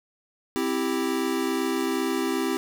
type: chord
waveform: square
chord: C major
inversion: none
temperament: equal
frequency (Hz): 261.6 / 329.6 / 392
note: C4 / E4 / G4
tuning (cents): 0 / 0 / 0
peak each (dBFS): -29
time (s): 0.56-2.57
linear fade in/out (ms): 0
effects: none